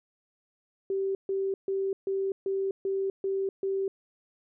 sine tone bursts, 388.1 Hz, G4, 17 cents flat, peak -26 dBFS, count 8, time 0.9-3.88 s, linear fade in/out 2 ms, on 250 ms, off 140 ms, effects none

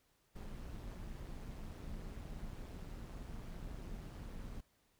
brown noise with amplitude modulation, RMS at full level -44 dBFS, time 0.35-4.61 s, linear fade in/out 10 ms, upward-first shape sine, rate 188 Hz, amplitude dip 60%, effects pink hiss -75 dBFS RMS until 4.99 s

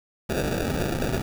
blue noise with sample-and-hold, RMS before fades -26 dBFS, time 0.29-1.22 s, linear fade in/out 10 ms, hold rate 1050 Hz, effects none

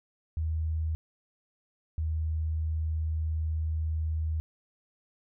sine tone pair in turn, 79.5 / 79.09 Hz, D#2 / D#2, +38 / +29 cents, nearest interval unison, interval 9 cents, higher first, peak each -27 dBFS, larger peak neither, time 0.37-0.95 / 1.98-4.4 s, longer second, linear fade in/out 0 ms, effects none

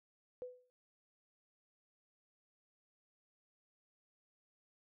sine tone with exponential decay, 499.3 Hz, B4, 19 cents sharp, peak -39 dBFS, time 0.42-0.7 s, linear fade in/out 0 ms, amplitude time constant 60 ms, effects none

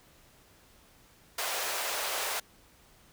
pink high-pass noise, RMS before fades -33 dBFS, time 1.38-2.4 s, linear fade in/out 5 ms, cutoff 520 Hz, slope 24 dB/octave, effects pink hiss -60 dBFS RMS until 3.12 s

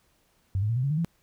sine tone with pitch steps, 96.2 / 105.51 / 115.73 / 126.94 / 139.23 / 152.71 / 167.49 Hz, G2 / G#2 / A#2 / B2 / C#3 / D#3 / E3, -32 / +28 / -12 / +48 / +8 / -32 / +28 cents, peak -23 dBFS, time 0.55-1.047 s, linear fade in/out 0 ms, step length 71 ms, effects pink hiss -67 dBFS RMS until 1.22 s

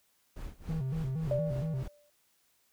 brown noise with tremolo, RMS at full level -40 dBFS, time 0.36-1.88 s, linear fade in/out 5 ms, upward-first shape sine, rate 3.5 Hz, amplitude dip 90%
triangle tone with vibrato, 145.1 Hz, D3, 21 cents flat, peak -29 dBFS, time 0.69-1.83 s, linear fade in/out 0 ms, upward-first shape square, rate 4.3 Hz, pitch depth 170 cents each way
sine tone with exponential decay, 587.3 Hz, D5, in tune, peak -26 dBFS, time 1.31-2.1 s, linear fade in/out 2 ms, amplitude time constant 170 ms
effects white hiss -71 dBFS RMS until 2.72 s

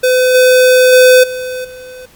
square tone with level steps, 507 Hz, B4, 45 cents sharp, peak -8 / -5 / -3 / -19 / -29 dBFS, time 0.03-2.06 s, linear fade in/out 10 ms, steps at 0.34 / 0.92 / 1.23 / 1.64 s, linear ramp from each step 10 ms, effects pink hiss -44 dBFS RMS until 2.15 s + MP3 96 kbps

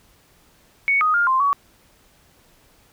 sine tone with pitch steps, 2224 / 1247 / 1409 / 1047 / 1128 Hz, C#7 / D#6 / F6 / C6 / C#6, +5 / +3 / +15 / +1 / +30 cents, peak -15 dBFS, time 0.88-1.53 s, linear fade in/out 0 ms, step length 130 ms, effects pink hiss -56 dBFS RMS until 2.92 s

